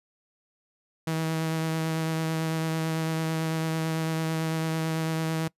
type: tone with vibrato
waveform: sawtooth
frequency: 160.7 Hz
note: E3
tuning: 44 cents flat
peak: -22 dBFS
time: 1.07-5.48 s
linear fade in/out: 5 ms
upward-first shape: triangle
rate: 9 Hz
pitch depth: 16 cents each way
effects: noise-tail reverb RT60 0.1 s tail -23 dB re dry + resampled to 32000 Hz